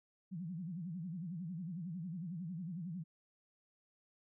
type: tone with vibrato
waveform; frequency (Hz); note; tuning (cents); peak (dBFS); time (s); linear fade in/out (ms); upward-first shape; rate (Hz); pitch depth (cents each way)
sine; 173.1; F3; -15; -40; 0.31-3.04; 20; sine; 11; 180
effects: none